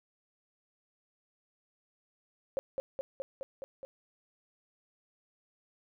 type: tone with echo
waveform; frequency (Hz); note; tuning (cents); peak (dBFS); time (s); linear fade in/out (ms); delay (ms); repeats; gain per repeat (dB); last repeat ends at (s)
sine; 539; C#5; -49; -28; 2.57-2.59; 0; 210; 6; -2; 3.85
effects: none